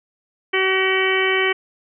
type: harmonic tone with a mistuned harmonic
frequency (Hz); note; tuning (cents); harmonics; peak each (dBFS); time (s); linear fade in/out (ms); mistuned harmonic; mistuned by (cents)
379.6; F#4; +44; 1 / 2 / 3 / 4 / 5 / 6 / 7 / 8; -20 / -30 / -27 / -28 / -22 / -22 / -32 / -26; 0.53-1.53; 10; 7; +21
effects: none